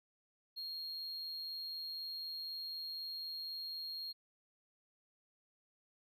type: tone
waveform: triangle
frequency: 4254 Hz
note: C8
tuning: 28 cents sharp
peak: -40 dBFS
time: 0.56-4.13 s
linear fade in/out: 20 ms
effects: none